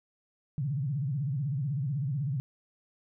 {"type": "tone with vibrato", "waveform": "sine", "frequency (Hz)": 138.6, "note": "C#3", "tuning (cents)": 0, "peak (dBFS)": -28, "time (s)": [0.58, 2.4], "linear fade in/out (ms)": 0, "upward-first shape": "sine", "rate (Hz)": 16, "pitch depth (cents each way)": 210, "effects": []}